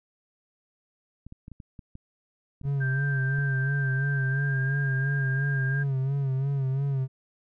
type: clicks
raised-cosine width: 5 ms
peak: -30 dBFS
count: 10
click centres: 1.266 / 1.324 / 1.481 / 1.517 / 1.602 / 1.792 / 1.954 / 2.614 / 2.654 / 3.387 s
type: tone with vibrato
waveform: triangle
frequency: 136 Hz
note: C#3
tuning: 33 cents flat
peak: -22 dBFS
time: 2.63-7.08 s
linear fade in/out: 50 ms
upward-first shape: sine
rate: 2.9 Hz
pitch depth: 61 cents each way
type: tone with pitch glide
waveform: sine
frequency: 1574 to 1608 Hz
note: G6 to G6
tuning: +7 to +44 cents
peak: -30 dBFS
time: 2.8-5.84 s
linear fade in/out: 20 ms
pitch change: +37 cents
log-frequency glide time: 4.26-4.62 s
effects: none